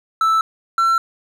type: tone pair in turn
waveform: triangle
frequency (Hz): 1319 / 1350.6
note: E6 / E6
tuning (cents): +1 / +42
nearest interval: unison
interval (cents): 41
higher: second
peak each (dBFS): -11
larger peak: neither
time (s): 0.21-0.41 / 0.78-0.98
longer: neither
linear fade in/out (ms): 2
effects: none